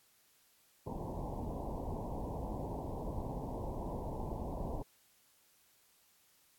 pink low-pass noise, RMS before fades -40 dBFS, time 0.86-4.83 s, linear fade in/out 10 ms, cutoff 1000 Hz, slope 96 dB/octave, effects white hiss -69 dBFS RMS until 6.58 s + AAC 64 kbps

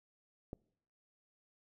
click, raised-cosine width 2 ms, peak -29 dBFS, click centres 0.531 s, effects noise-tail reverb RT60 0.7 s tail -25 dB re dry

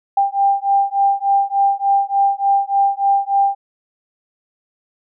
sine beating tone pair, 792 / 795.4 Hz, G5 / G5, +18 / +25 cents, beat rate 3.4 Hz, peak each -16 dBFS, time 0.17-3.55 s, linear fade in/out 5 ms, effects none

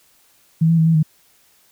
sine tone with pitch steps, 161.9 / 165.7 / 160.8 / 163.6 / 155.8 Hz, E3 / E3 / E3 / E3 / D#3, -31 / +9 / -43 / -13 / +3 cents, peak -11 dBFS, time 0.61-1.03 s, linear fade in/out 10 ms, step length 84 ms, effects white hiss -56 dBFS RMS until 1.71 s

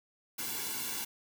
white noise with comb filter, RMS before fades -37 dBFS, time 0.38-1.05 s, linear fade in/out 10 ms, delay 1.6 ms, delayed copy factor -0.85, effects none

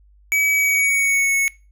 square tone with pitch glide, 2280 to 2204 Hz, C#7 to C#7, +48 to -11 cents, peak -16 dBFS, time 0.32-1.48 s, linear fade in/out 0 ms, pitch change -59 cents, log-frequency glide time 0.53-1.34 s, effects noise-tail reverb RT60 0.3 s tail -22 dB re dry + added 50 Hz sine -49 dBFS peak until 1.71 s

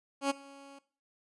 15% pulse tone with ADSR envelope, 277.2 Hz, C#4, in tune, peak -19 dBFS, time 0.21-0.79 s, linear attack 92 ms, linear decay 18 ms, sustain -24 dB, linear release 7 ms, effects noise-tail reverb RT60 0.4 s tail -18 dB re dry + resampled to 24000 Hz

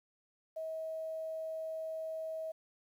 sine tone with quantisation, 640 Hz, D#5, 49 cents sharp, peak -37 dBFS, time 0.56-2.52 s, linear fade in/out 10 ms, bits 11, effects none

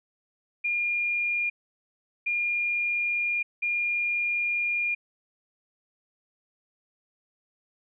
sine tone bursts at uneven times, 2415 Hz, D7, 48 cents sharp, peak -24 dBFS, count 3, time 0.64-1.5 / 2.26-3.43 / 3.62-4.95 s, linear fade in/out 10 ms, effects none

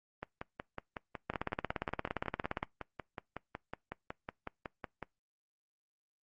two click trains, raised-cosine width 0.5 ms, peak -18 / -24 dBFS, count 24 / 27, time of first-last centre 1.3-2.629 / 0.23-5.027 s, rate 17.3 / 5.42 Hz, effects noise-tail reverb RT60 0.2 s tail -26 dB re dry + Opus 32 kbps

